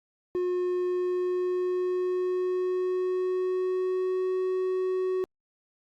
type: tone with pitch glide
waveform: triangle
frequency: 360 to 371.8 Hz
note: F#4 to F#4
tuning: -47 to +8 cents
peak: -23 dBFS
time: 0.35-5.24 s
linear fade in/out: 0 ms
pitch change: +55 cents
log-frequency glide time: 0.66-4.38 s
effects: Opus 32 kbps